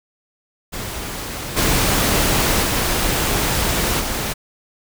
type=noise with level steps; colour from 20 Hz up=pink; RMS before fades=-28 / -17 / -19 / -23 dBFS; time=0.72-4.34 s; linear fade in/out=20 ms; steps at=1.56 / 2.62 / 3.99 s; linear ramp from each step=20 ms; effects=none